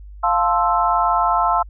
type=chord; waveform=sine; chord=F major seventh; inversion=none; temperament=equal; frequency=698.5 / 880 / 1046.5 / 1318.5 Hz; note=F5 / A5 / C6 / E6; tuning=0 / 0 / 0 / 0 cents; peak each=-20 dBFS; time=0.23-1.63 s; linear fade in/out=10 ms; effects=added 50 Hz sine -35 dBFS peak until 1.69 s